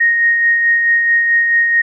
sine tone with tremolo, 1864.7 Hz, A#6, in tune, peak -8 dBFS, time 0-1.82 s, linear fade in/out 10 ms, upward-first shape sine, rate 4.6 Hz, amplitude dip 35%, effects none

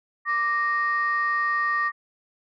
sine tone pair together, 1174.7 / 1859.7 Hz, D6 / A#6, 0 / -5 cents, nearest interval minor sixth, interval 795 cents, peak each -23 dBFS, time 0.25-1.92 s, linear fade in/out 50 ms, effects tanh soft clip ceiling -15 dBFS

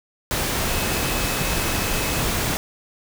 sine tone in noise, 2574 Hz, E7, 42 cents flat, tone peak -34 dBFS, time 0.69-2.21 s, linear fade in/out 0 ms, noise pink, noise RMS -23 dBFS, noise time 0.31-2.57 s, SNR -14 dB, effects none

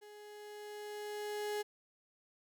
35% pulse tone with level ramp, 417.7 Hz, G#4, 10 cents sharp, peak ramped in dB -51 to -33 dBFS, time 0.01-1.63 s, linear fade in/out 20 ms, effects none

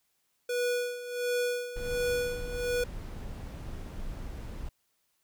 square tone with tremolo, 488.6 Hz, B4, 19 cents flat, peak -27 dBFS, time 0.49-2.84 s, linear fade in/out 5 ms, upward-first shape sine, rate 1.4 Hz, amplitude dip 75%
brown noise, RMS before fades -39 dBFS, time 1.76-4.69 s, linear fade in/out 5 ms
clicks, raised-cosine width 3 ms, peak -37 / -38 / -42 / -38 / -38 dBFS, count 5, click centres 2.653 / 3.864 / 4.16 / 4.259 / 4.606 s
effects white hiss -75 dBFS RMS until 5.23 s

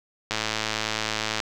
click train, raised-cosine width 0.2 ms, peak -8 dBFS, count 120, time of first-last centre 0.31-1.402 s, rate 109 Hz, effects none

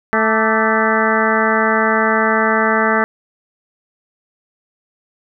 harmonic tone with a mistuned harmonic, 220 Hz, A3, in tune, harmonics 1 / 2 / 3 / 4 / 5 / 6 / 7 / 8 / 9, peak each -20 / -20 / -21 / -21 / -21 / -21 / -21 / -21 / -23 dBFS, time 0.13-3.04 s, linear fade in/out 0 ms, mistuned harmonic 5, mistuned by +100 cents, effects none

